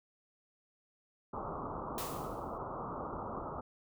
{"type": "low-pass noise", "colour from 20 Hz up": "white", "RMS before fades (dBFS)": -41, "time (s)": [1.33, 3.61], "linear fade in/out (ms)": 5, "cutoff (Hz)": 1300, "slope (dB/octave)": 96}
{"type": "noise with exponential decay", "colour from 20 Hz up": "white", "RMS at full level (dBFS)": -40, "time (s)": [1.98, 2.58], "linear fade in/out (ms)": 1, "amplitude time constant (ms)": 130}
{"effects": []}